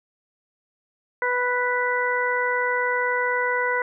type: harmonic tone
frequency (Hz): 493.8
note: B4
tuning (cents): 0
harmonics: 1 / 2 / 3 / 4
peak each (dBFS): -26 / -26 / -26 / -26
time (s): 1.22-3.82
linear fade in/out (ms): 2
effects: none